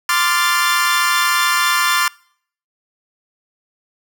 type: chord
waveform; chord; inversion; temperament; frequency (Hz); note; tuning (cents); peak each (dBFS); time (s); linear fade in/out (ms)
sawtooth; D minor seventh; third; equal with one note detuned; 1040.5 / 1174.7 / 1396.9 / 1760; C6 / D6 / F6 / A6; -10 / 0 / 0 / 0; -16; 0.09-2.08; 2
effects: noise-tail reverb RT60 0.6 s tail -25 dB re dry